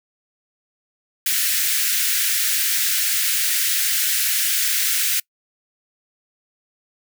white high-pass noise, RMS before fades -20 dBFS, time 1.26-5.2 s, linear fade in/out 5 ms, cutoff 1500 Hz, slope 48 dB/octave, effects noise-tail reverb RT60 0.1 s tail -26 dB re dry

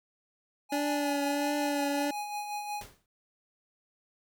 square tone with tremolo, 830.6 Hz, G#5, in tune, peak -33 dBFS, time 0.69-2.84 s, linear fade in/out 50 ms, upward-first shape sine, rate 5.5 Hz, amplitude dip 45%
25% pulse tone with vibrato, 289.2 Hz, D4, 27 cents flat, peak -25 dBFS, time 0.72-2.11 s, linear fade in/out 5 ms, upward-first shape triangle, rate 1.5 Hz, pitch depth 29 cents each way
pink noise with exponential decay, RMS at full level -41 dBFS, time 2.81-3.06 s, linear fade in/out 2 ms, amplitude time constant 53 ms
effects none

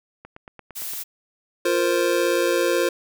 click train, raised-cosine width 0.5 ms, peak -25 dBFS, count 7, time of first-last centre 0.25-0.936 s, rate 8.75 Hz
blue noise, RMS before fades -31 dBFS, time 0.75-1.04 s, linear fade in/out 20 ms
square chord, F suspended fourth, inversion none, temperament just, 349.2 / 465.6 / 523.8 Hz, F4 / Bb4 / C5, 0 / -2 / +2 cents, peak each -23 / -25 / -23 dBFS, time 1.65-2.89 s, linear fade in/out 5 ms
effects none

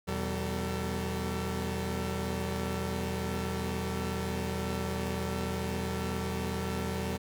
sawtooth tone cluster, 82.1 / 124.6 / 191.7 / 446.8 Hz, E2 / B2 / G3 / A4, -6 / +16 / -38 / +27 cents, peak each -32 / -36 / -31 / -35 dBFS, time 0.07-7.18 s, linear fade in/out 20 ms, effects none

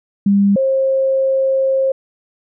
sine tone pair in turn, 200 / 533.9 Hz, G3 / C5, +35 / +35 cents, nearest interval octave + perfect fourth, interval 1700 cents, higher second, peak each -9 / -12 dBFS, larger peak first, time 0.26-0.56 / 0.56-1.92 s, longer second, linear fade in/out 5 ms, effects none

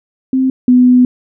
sine tone pair in turn, 261.6 / 249.6 Hz, C4 / B3, 0 / +19 cents, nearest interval minor second, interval 81 cents, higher first, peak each -9 / -4 dBFS, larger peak second, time 0.33-0.5 / 0.68-1.05 s, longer second, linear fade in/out 2 ms, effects none

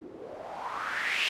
blue noise with low-pass filter sweep, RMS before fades -34 dBFS, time 0.01-1.29 s, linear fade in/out 10 ms, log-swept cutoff 310 to 2900 Hz, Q 4.4, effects none

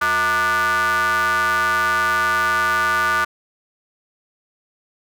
square ring-modulated tone, 138.59 Hz, C#3, in tune, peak -14 dBFS, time 0.01-3.25 s, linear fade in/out 10 ms, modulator 1330 Hz, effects none

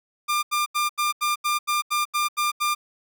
sawtooth tone bursts, 1197 Hz, D6, 33 cents sharp, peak -17 dBFS, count 11, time 0.28-2.75 s, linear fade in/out 20 ms, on 150 ms, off 82 ms, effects none

